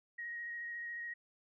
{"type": "tone with vibrato", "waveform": "sine", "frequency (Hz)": 1884, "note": "A#6", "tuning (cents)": 18, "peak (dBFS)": -40, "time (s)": [0.18, 1.14], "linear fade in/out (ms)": 10, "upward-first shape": "square", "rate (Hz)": 14, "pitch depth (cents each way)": 10, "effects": []}